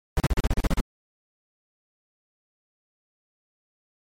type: noise bursts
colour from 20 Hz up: brown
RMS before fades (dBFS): -20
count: 10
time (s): 0.17-0.803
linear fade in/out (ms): 0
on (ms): 30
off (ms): 37
effects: MP3 64 kbps